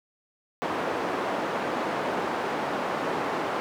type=band-pass noise; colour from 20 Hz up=white; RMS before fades=-29 dBFS; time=0.62-3.6 s; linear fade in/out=0 ms; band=240 to 960 Hz; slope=12 dB/octave; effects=none